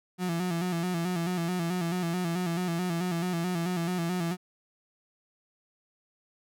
35% pulse tone with vibrato, 174.61 Hz, F3, in tune, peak -26 dBFS, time 0.18-4.37 s, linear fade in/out 50 ms, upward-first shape square, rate 4.6 Hz, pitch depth 68 cents each way, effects none

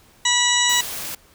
harmonic tone, 974 Hz, B5, 24 cents flat, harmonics 1 / 2 / 3 / 4 / 6 / 7 / 8, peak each -25 / -22 / -23 / -21 / -26 / -26 / -24 dBFS, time 0.25-0.81 s, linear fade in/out 5 ms
white noise, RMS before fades -30 dBFS, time 0.69-1.15 s, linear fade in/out 5 ms
effects pink hiss -53 dBFS RMS until 1.34 s

